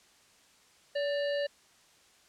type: harmonic tone with a mistuned harmonic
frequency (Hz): 572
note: D5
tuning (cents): -46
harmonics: 1 / 3 / 5 / 7 / 8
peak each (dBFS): -29 / -39 / -43 / -46 / -47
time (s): 0.95-1.47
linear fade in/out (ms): 10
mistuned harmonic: 3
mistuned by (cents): +60
effects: white hiss -62 dBFS RMS until 2.28 s + low-pass 8000 Hz 12 dB/octave